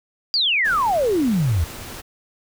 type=exponential sweep; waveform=sine; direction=down; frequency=4878 to 76.1 Hz; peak=-16 dBFS; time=0.34-1.64 s; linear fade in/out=0 ms
type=noise; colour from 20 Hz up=pink; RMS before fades=-35 dBFS; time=0.64-2.02 s; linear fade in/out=20 ms
effects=none